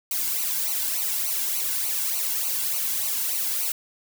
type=noise with flanger; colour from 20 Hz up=blue; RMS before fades=-26 dBFS; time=0.11-3.72 s; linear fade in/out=2 ms; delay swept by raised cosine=0.57 to 1.67 ms; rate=3.4 Hz; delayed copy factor=-0.85; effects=none